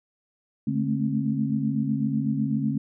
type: tone cluster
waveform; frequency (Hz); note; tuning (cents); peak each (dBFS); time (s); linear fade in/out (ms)
sine; 143.9 / 214.4 / 222.4 / 268.1; D3 / A3 / A3 / C4; -35 / -45 / +19 / +42; -28; 0.67-2.78; 5
effects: none